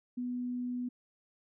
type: tone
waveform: sine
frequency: 246.9 Hz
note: B3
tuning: in tune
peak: -33 dBFS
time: 0.17-0.89 s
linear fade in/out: 10 ms
effects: none